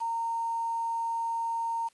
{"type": "tone with quantisation", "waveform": "sine", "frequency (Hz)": 920, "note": "A#5", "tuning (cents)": -23, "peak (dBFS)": -28, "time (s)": [0, 1.89], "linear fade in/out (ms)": 20, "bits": 8, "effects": ["white hiss -66 dBFS RMS until 1.93 s", "resampled to 24000 Hz"]}